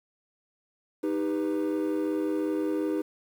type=chord; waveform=triangle; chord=Eb augmented; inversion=none; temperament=equal with one note detuned; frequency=311.1 / 396.6 / 493.9 Hz; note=Eb4 / G4 / B4; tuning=0 / +20 / 0 cents; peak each=-25 / -29 / -31 dBFS; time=1.03-3.02 s; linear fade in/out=10 ms; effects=tanh soft clip ceiling -18 dBFS + 9-bit